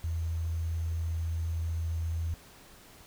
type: tone with sample-and-hold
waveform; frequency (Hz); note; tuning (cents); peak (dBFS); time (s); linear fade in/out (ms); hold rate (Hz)
sine; 82.41; E2; 0; -29; 0.04-2.34; 0; 6300
effects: pink hiss -54 dBFS RMS until 3.06 s